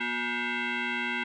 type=tone with frequency modulation; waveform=sine; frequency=239.7 Hz; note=A#3; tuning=48 cents sharp; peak=-27 dBFS; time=0-1.24 s; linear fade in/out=10 ms; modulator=601 Hz; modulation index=4.4; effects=tanh soft clip ceiling -23 dBFS